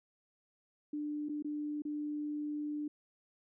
sine tone with dropouts, 297.2 Hz, D4, 21 cents sharp, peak -35 dBFS, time 0.93-2.88 s, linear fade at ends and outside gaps 5 ms, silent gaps 1.287-1.293 / 1.425-1.445 / 1.821-1.851 s, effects none

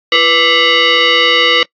sine tone with frequency modulation, 491.7 Hz, B4, 8 cents flat, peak -7 dBFS, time 0.12-1.63 s, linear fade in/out 2 ms, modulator 831 Hz, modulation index 4.2, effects noise-tail reverb RT60 0.1 s tail -24 dB re dry + AAC 64 kbps

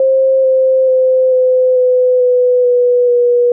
sine tone with pitch steps, 530 / 523.3 / 516.7 / 510.2 / 503.7 / 497.4 / 491.1 / 484.9 Hz, C5 / C5 / C5 / C5 / B4 / B4 / B4 / B4, +22 / 0 / -22 / -44 / +34 / +12 / -10 / -32 cents, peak -7 dBFS, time 0-3.52 s, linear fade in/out 2 ms, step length 440 ms, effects none

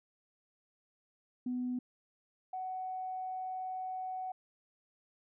sine tone pair in turn, 249.1 / 746.5 Hz, B3 / F#5, +15 / +15 cents, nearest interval octave + perfect fifth, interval 1900 cents, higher second, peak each -32 / -36 dBFS, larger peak first, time 1.46-1.79 / 2.53-4.32 s, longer second, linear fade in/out 5 ms, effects tanh soft clip ceiling -28 dBFS

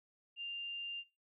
sine tone, 2794 Hz, F7, in tune, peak -40 dBFS, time 0.36-1.04 s, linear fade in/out 50 ms, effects noise-tail reverb RT60 0.4 s tail -24 dB re dry

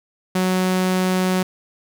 sawtooth tone, 185 Hz, F#3, in tune, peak -13 dBFS, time 0.35-1.43 s, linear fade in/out 5 ms, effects none

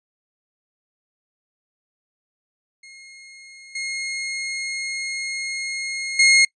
sawtooth tone with level steps, 2149 Hz, C7, 46 cents sharp, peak -38 / -22 / -8 dBFS, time 2.83-6.45 s, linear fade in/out 5 ms, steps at 3.75 / 6.19 s, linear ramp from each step 5 ms, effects noise-tail reverb RT60 0.1 s tail -24 dB re dry + resampled to 22050 Hz

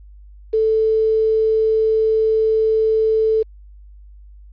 sine tone with quantisation, 440 Hz, A4, in tune, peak -13 dBFS, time 0.53-3.43 s, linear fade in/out 10 ms, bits 7, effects added 50 Hz sine -39 dBFS peak until 4.52 s + resampled to 11025 Hz

